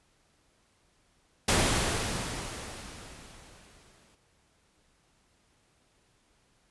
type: noise with exponential decay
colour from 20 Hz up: pink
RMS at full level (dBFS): -23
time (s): 1.48-4.15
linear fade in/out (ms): 5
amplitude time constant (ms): 580
effects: pink hiss -68 dBFS RMS until 6.7 s + resampled to 24000 Hz